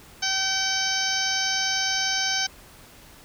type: harmonic tone with a mistuned harmonic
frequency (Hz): 770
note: G5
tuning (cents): -31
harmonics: 1 / 2 / 3 / 4 / 5 / 6 / 7 / 8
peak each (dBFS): -33 / -29 / -33 / -31 / -34 / -31 / -29 / -29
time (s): 0.22-2.47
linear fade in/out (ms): 10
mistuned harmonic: 3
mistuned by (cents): -17
effects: pink hiss -49 dBFS RMS until 3.24 s